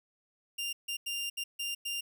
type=tone bursts at uneven times; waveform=sawtooth; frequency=2794 Hz; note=F7; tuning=in tune; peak=-30 dBFS; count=6; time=0.58-0.73 / 0.88-0.97 / 1.06-1.3 / 1.37-1.44 / 1.59-1.75 / 1.85-2.01 s; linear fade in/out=10 ms; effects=none